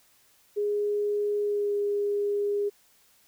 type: tone with pitch glide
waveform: sine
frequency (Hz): 413.4 to 408.4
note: G#4 to G#4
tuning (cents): -8 to -29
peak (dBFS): -24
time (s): 0.56-2.7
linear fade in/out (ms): 20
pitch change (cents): -21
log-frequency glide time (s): 1.42-1.75
effects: white hiss -62 dBFS RMS until 3.27 s